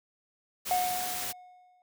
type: noise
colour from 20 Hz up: white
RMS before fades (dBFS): -35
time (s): 0.65-1.33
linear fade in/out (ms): 20
type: tone with exponential decay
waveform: triangle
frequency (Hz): 727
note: F#5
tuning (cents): -31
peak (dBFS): -21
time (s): 0.71-1.82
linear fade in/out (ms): 1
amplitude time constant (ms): 240
effects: none